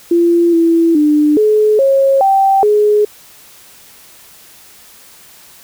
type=tone with pitch steps; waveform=sine; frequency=341.9 / 332.8 / 299 / 427 / 544 / 779 / 419.2 Hz; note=F4 / E4 / D4 / G#4 / C#5 / G5 / G#4; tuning=-37 / +17 / +31 / +48 / -33 / -11 / +16 cents; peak=-7 dBFS; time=0.11-3.05 s; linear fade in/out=5 ms; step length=420 ms; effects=white hiss -41 dBFS RMS until 5.63 s